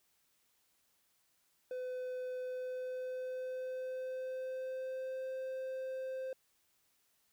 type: tone with pitch glide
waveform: triangle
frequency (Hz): 506 to 522.3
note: B4 to C5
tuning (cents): +42 to -3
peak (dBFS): -36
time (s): 1.71-6.33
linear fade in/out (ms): 2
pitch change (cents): +55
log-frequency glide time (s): 2.39-5.31
effects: white hiss -75 dBFS RMS until 7.32 s